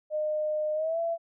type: tone with pitch glide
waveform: sine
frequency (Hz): 611 to 670.2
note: D#5 to E5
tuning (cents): -32 to +29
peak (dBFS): -26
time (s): 0.1-1.18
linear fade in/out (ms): 50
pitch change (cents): +161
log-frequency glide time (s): 0.74-0.99
effects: none